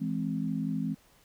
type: chord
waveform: sine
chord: E augmented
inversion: none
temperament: equal with one note detuned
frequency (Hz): 164.81 / 209.5 / 261.6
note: E3 / G#3 / B#3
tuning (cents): 0 / +15 / 0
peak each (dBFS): -33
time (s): 0-0.95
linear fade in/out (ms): 20
effects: pink hiss -62 dBFS RMS until 1.24 s